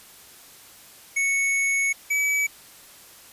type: tone pair in turn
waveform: square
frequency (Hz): 2213 / 2287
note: C#7 / D7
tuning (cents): -3 / -47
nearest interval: minor second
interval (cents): 56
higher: second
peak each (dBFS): -21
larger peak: neither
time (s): 1.16-1.93 / 2.1-2.47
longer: first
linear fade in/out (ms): 10
effects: white hiss -48 dBFS RMS until 3.32 s + resampled to 32000 Hz